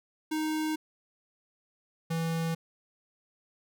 square tone pair in turn, 311.1 / 164.41 Hz, D#4 / E3, 0 / -4 cents, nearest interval major seventh, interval 1104 cents, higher first, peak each -29 / -29 dBFS, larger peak neither, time 0.31-0.76 / 2.1-2.55 s, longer neither, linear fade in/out 10 ms, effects none

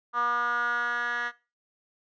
10% pulse tone with band-pass filter sweep, 239.9 Hz, A#3, 50 cents sharp, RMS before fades -28 dBFS, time 0.13-1.32 s, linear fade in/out 50 ms, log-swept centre 1200 to 1800 Hz, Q 5.6, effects noise-tail reverb RT60 0.3 s tail -20 dB re dry + resampled to 16000 Hz

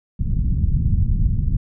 pink low-pass noise, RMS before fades -18 dBFS, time 0.19-1.57 s, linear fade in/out 10 ms, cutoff 160 Hz, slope 24 dB/octave, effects none

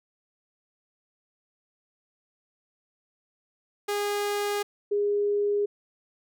sawtooth / sine tone pair in turn, 410 / 410 Hz, G#4 / G#4, -22 / -22 cents, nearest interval unison, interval 0 cents, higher neither, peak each -22 dBFS, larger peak neither, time 3.88-4.63 / 4.91-5.66 s, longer neither, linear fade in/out 10 ms, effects none

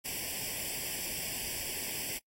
white noise with comb filter, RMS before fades -37 dBFS, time 0.04-2.19 s, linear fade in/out 20 ms, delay 0.38 ms, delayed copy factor +0.95, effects noise-tail reverb RT60 0.1 s tail -25 dB re dry + AAC 48 kbps

